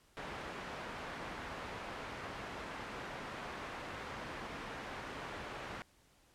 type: low-pass noise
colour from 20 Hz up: white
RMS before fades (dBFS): -45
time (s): 0.17-5.82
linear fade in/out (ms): 0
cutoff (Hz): 1600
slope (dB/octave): 12
effects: pink hiss -68 dBFS RMS until 6.34 s + low-pass 12000 Hz 12 dB/octave